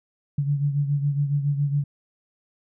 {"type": "beating tone pair", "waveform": "sine", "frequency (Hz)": [142.2, 149.4], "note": ["C#3", "D3"], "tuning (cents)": [45, 30], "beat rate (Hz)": 7.2, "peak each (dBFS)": [-21, -28], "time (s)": [0.38, 1.84], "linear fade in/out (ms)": 5, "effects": []}